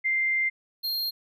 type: tone pair in turn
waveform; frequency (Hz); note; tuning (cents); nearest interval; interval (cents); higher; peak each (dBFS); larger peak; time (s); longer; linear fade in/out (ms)
sine / square; 2093 / 4213; C7 / C8; 0 / +11; octave; 1211; second; -22 / -27; first; 0.04-0.5 / 0.83-1.11; first; 20
effects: none